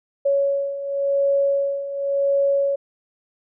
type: beating tone pair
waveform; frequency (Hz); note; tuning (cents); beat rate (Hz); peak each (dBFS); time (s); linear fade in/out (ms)
sine; 557 / 557.92; C#5 / C#5; +8 / +11; 0.92; -24 / -19; 0.25-2.76; 10
effects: none